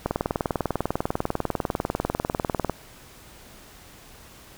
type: click train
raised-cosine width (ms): 1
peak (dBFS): -9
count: 54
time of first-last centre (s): 0.06-2.697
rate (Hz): 20.1
effects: pink hiss -48 dBFS RMS until 4.57 s